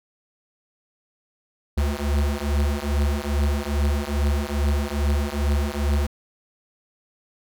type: beating tone pair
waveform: square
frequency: 70.8 / 73.2 Hz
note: C#2 / D2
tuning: +37 / -5 cents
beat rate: 2.4 Hz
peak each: -24 dBFS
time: 1.77-6.07 s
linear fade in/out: 10 ms
effects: none